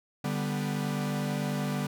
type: chord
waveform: 45% pulse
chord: G major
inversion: second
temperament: equal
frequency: 146.83 / 196 / 246.9 Hz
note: D3 / G3 / B3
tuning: 0 / 0 / 0 cents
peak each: -32 / -33 / -35 dBFS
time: 0.24-1.87 s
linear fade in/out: 5 ms
effects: none